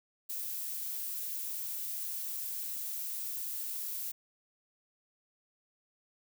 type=noise; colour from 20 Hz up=violet; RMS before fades=-38 dBFS; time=0.29-4.12 s; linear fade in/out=10 ms; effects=none